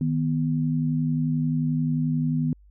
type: tone pair together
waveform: sine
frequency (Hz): 155.54 / 246.9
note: D#3 / B3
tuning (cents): 0 / 0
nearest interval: minor sixth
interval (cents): 800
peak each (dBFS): -23 / -25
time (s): 0.01-2.53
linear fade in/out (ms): 2
effects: added 50 Hz sine -50 dBFS peak until 2.7 s